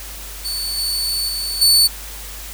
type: tone with level steps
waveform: sawtooth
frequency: 4479 Hz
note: C#8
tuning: 17 cents sharp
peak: -19 / -16 / -19 / -7 dBFS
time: 0.44-1.88 s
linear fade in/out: 20 ms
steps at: 0.77 / 1.28 / 1.61 s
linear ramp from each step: 10 ms
effects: added 50 Hz sine -34 dBFS peak until 2.53 s + white hiss -34 dBFS RMS until 2.53 s